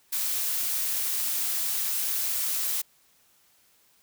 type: noise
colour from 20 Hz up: blue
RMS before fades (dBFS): -28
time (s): 0.12-2.82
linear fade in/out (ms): 10
effects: white hiss -63 dBFS RMS until 4.02 s